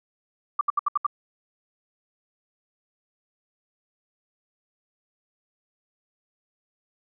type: tone bursts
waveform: sine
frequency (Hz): 1173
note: D6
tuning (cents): -2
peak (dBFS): -18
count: 6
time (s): 0.59-1.066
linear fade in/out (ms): 5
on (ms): 21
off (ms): 70
effects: none